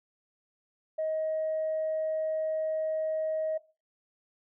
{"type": "tone", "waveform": "sine", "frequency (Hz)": 630, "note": "D#5", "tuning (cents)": 21, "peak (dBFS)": -27, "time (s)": [0.98, 3.58], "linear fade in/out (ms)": 10, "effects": ["noise-tail reverb RT60 0.3 s tail -18 dB re dry", "tanh soft clip ceiling -24 dBFS"]}